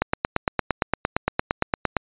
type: click train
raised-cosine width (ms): 0.5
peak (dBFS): -4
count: 18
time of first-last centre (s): 0.02-1.967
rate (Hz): 8.73
effects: resampled to 8000 Hz